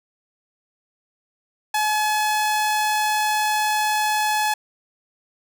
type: tone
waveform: sawtooth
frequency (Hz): 852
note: G#5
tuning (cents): +44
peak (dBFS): -15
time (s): 1.74-4.54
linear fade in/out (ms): 5
effects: none